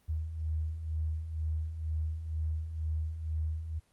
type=beating tone pair; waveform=sine; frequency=77.2 / 79.3 Hz; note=D#2 / D#2; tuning=-13 / +33 cents; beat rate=2.1 Hz; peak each=-39 / -32 dBFS; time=0.08-3.8 s; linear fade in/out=20 ms; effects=pink hiss -69 dBFS RMS until 3.92 s + Opus 24 kbps